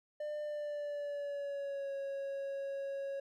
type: tone with pitch glide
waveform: triangle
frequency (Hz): 598 to 551.5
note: D5 to C#5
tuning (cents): +31 to -9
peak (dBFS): -35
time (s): 0.2-3.2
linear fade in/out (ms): 5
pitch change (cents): -140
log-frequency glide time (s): 0.42-1.93
effects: none